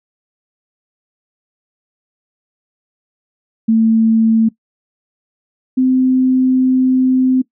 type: tone pair in turn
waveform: sine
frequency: 223.8 / 257.9 Hz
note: A3 / C4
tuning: +30 / -25 cents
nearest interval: major second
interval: 245 cents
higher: second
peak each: -8 / -9 dBFS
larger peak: first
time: 3.68-4.49 / 5.77-7.42 s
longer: second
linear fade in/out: 10 ms
effects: noise-tail reverb RT60 0.1 s tail -20 dB re dry